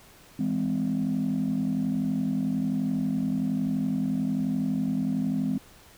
sine chord, E augmented, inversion none, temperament just, 164.81 / 206 / 257.5 Hz, E3 / G#3 / B#3, 0 / -14 / -28 cents, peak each -30 / -27 / -26 dBFS, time 0.39-5.58 s, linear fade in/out 5 ms, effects tanh soft clip ceiling -19 dBFS + pink hiss -53 dBFS RMS until 5.97 s

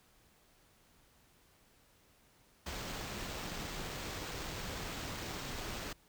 pink noise with sample-and-hold, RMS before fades -42 dBFS, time 2.66-5.93 s, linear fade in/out 5 ms, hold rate 11025 Hz, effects pink hiss -67 dBFS RMS until 6.08 s

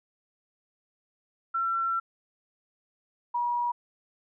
sine tone pair in turn, 1352 / 961.3 Hz, E6 / B5, +43 / -47 cents, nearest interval tritone, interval 590 cents, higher first, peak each -25 dBFS, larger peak neither, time 1.54-2 / 3.34-3.72 s, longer first, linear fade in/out 10 ms, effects none

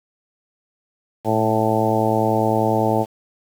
harmonic tone with a mistuned harmonic, 110 Hz, A2, in tune, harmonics 1 / 2 / 3 / 4 / 5 / 6 / 7 / 8, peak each -24 / -24 / -24 / -24 / -24 / -24 / -24 / -24 dBFS, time 1.24-3.06 s, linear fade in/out 50 ms, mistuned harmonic 1, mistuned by +36 cents, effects 7-bit

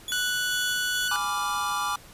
sawtooth tone with tremolo, 3417 Hz, G#7, 49 cents sharp, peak -27 dBFS, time 0.08-1.08 s, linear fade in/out 2 ms, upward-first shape square, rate 2.3 Hz, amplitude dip 30%
sawtooth tone, 1480 Hz, F#6, in tune, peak -22 dBFS, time 0.12-1.16 s, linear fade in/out 0 ms
square chord, G# diminished seventh, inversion none, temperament equal, 830.6 / 987.8 / 1174.7 / 1396.9 Hz, G#5 / B5 / D6 / F6, 0 / 0 / 0 / 0 cents, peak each -34 / -34 / -29 / -34 dBFS, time 1.11-1.96 s, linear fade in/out 5 ms
effects pink hiss -49 dBFS RMS until 2.13 s + resampled to 32000 Hz

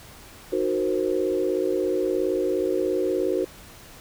sine chord, C half-diminished seventh, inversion first, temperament equal, 311.1 / 370 / 466.2 / 523.3 Hz, Eb4 / Gb4 / Bb4 / C5, 0 / 0 / 0 / 0 cents, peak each -29 / -24 / -28 / -28 dBFS, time 0.52-3.45 s, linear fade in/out 10 ms, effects pink hiss -46 dBFS RMS until 4 s

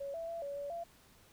sine tone with pitch steps, 558 / 663 / 672 / 565 / 570 / 681 Hz, C#5 / E5 / E5 / C#5 / C#5 / F5, +11 / +10 / +33 / +33 / +48 / -44 cents, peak -38 dBFS, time 0-0.84 s, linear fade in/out 10 ms, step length 140 ms, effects pink hiss -63 dBFS RMS until 1.32 s

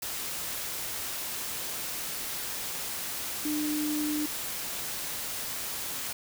sine tone in noise, 300 Hz, D4, 37 cents sharp, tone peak -28 dBFS, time 3.45-4.26 s, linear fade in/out 5 ms, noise white, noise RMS -35 dBFS, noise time 0.02-6.13 s, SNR +4 dB, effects none

